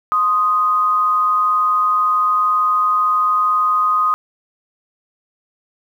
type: tone pair together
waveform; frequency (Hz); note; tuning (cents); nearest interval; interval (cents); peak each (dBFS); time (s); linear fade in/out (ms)
sine; 1046.5 / 1244.5; C6 / D#6; 0 / 0; minor third; 300; -22 / -13; 0.12-4.14; 0
effects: 8-bit